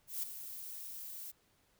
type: noise with ADSR envelope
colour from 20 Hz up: violet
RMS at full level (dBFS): -36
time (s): 0.07-1.32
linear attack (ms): 160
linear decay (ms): 7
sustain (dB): -10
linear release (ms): 19
effects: pink hiss -72 dBFS RMS until 1.79 s